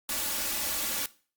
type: noise with comb filter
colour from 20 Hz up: white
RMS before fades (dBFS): -31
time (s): 0.09-1.06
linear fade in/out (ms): 2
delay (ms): 3.5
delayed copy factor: +0.75
effects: noise-tail reverb RT60 0.4 s tail -19 dB re dry + Opus 48 kbps